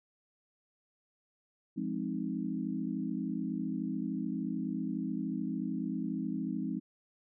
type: chord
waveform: sine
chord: F minor seventh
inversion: none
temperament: equal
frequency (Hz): 174.61 / 207.7 / 261.6 / 311.1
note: F3 / Ab3 / C4 / Eb4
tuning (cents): 0 / 0 / 0 / 0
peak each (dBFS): -39 / -37 / -37 / -39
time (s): 1.76-6.8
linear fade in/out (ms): 20
effects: none